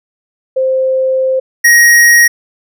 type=tone pair in turn; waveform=sine / square; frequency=523.3 / 1885.4 Hz; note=C5 / A#6; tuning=0 / +19 cents; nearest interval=octave + minor seventh; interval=2219 cents; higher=second; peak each=-9 / -4 dBFS; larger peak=second; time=0.56-1.4 / 1.64-2.28 s; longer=first; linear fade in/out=10 ms; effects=none

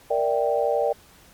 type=chord; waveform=sine; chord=E half-diminished seventh; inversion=second; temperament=equal; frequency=466.2 / 587.3 / 659.3 / 784 Hz; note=Bb4 / D5 / E5 / G5; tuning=0 / 0 / 0 / 0 cents; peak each=-24 / -23 / -29 / -26 dBFS; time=0.1-0.93 s; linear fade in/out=10 ms; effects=pink hiss -52 dBFS RMS until 1.33 s + MP3 96 kbps

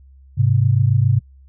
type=tone pair together; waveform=sine; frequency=103.83 / 131.15 Hz; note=G#2 / C3; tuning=0 / +4 cents; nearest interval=major third; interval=404 cents; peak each=-15 dBFS; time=0.37-1.2 s; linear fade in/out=20 ms; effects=noise-tail reverb RT60 0.1 s tail -23 dB re dry + added 67 Hz sine -43 dBFS peak until 1.48 s

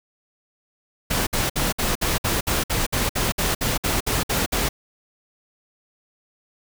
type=noise bursts; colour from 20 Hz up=pink; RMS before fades=-22 dBFS; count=16; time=1.1-4.69 s; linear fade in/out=10 ms; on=170 ms; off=58 ms; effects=none

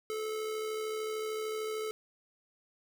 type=tone with amplitude modulation; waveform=square; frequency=434.5 Hz; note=A4; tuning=22 cents flat; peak=-33 dBFS; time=0.1-1.91 s; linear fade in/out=0 ms; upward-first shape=sine; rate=73.3 Hz; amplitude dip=35%; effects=none

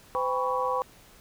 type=tone cluster; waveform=sine; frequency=510 / 797 / 986 / 1118 Hz; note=C5 / G5 / B5 / C#6; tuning=-44 / +28 / -3 / +14 cents; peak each=-29 / -33 / -30 / -30 dBFS; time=0.15-0.82 s; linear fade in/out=0 ms; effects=pink hiss -54 dBFS RMS until 1.2 s

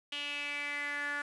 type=tone with band-pass filter sweep; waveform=sawtooth; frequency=289.3 Hz; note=D4; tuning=26 cents flat; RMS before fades=-37 dBFS; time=0.12-1.22 s; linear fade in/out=5 ms; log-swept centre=3000 to 1600 Hz; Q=6.2; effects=resampled to 22050 Hz + 9-bit

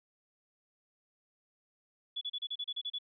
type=tone bursts; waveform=sine; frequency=3420 Hz; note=A7; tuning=50 cents flat; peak=-34 dBFS; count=10; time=2.16-2.987 s; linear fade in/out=10 ms; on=53 ms; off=33 ms; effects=none

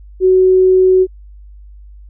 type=tone; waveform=sine; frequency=372.8 Hz; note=F#4; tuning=13 cents sharp; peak=-6 dBFS; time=0.2-1.07 s; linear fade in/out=50 ms; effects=added 50 Hz sine -34 dBFS peak until 2.09 s

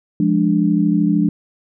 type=chord; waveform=sine; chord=D diminished; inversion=first; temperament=equal; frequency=174.61 / 207.7 / 293.7 Hz; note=F3 / Ab3 / D4; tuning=0 / 0 / 0 cents; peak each=-17 dBFS; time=0.2-1.29 s; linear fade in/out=2 ms; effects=none

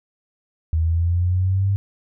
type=exponential sweep; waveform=sine; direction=up; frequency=79.3 to 100 Hz; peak=-16 dBFS; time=0.73-1.76 s; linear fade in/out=0 ms; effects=none

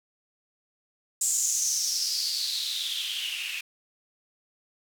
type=noise with band-pass filter sweep; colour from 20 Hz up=blue; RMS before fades=-29 dBFS; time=1.21-3.61 s; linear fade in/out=5 ms; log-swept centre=7600 to 2500 Hz; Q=6.7; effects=none

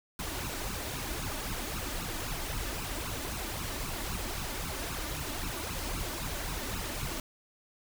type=noise with flanger; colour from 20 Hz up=pink; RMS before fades=-36 dBFS; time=0.19-7.2 s; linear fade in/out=2 ms; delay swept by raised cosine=0.74 to 3.44 ms; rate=3.8 Hz; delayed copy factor=+0.75; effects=none

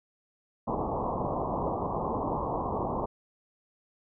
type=low-pass noise; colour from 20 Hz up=white; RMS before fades=-31 dBFS; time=0.67-3.06 s; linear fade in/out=10 ms; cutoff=1100 Hz; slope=96 dB/octave; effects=none

